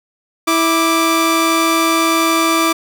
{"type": "tone pair together", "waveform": "sawtooth", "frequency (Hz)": [327.5, 1177], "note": ["E4", "D6"], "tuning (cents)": [-11, 3], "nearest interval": "octave + minor seventh", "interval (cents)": 2214, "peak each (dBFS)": -11, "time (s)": [0.47, 2.73], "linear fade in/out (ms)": 10, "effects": []}